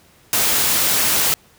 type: noise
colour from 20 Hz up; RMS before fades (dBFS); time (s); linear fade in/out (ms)
white; -17; 0.33-1.34; 0
effects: pink hiss -52 dBFS RMS until 1.58 s + high-pass 60 Hz 12 dB/octave